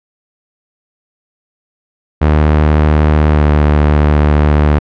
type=tone with pitch glide; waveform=sawtooth; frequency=76.1 to 74.53 Hz; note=D#2 to D2; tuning=-38 to +26 cents; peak=-3 dBFS; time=2.21-4.79 s; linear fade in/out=10 ms; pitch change=-36 cents; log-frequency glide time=3.29-3.39 s; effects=low-pass 2000 Hz 12 dB/octave